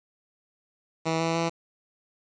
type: tone with pitch steps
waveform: 10% pulse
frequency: 162.3 / 164.7 / 166.6 Hz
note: E3 / E3 / E3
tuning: -27 / -1 / +19 cents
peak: -16 dBFS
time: 1.05-1.5 s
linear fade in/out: 20 ms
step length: 150 ms
effects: resampled to 16000 Hz + 8-bit